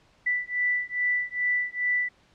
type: beating tone pair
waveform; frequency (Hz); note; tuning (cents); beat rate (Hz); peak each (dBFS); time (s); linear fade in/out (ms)
sine; 1975 / 1977.4; B6 / B6; 0 / +2; 2.4; -27; 0.26-2.09; 10
effects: pink hiss -61 dBFS RMS until 2.34 s + low-pass 5000 Hz 12 dB/octave